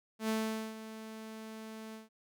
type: tone with ADSR envelope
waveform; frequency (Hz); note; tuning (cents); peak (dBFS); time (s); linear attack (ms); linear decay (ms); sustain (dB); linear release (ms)
sawtooth; 220; A3; 0; -26; 0.19-2.09; 99; 450; -14; 150
effects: none